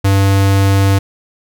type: tone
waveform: square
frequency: 98 Hz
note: G2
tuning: in tune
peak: -9 dBFS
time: 0.04-0.99 s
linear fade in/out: 10 ms
effects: none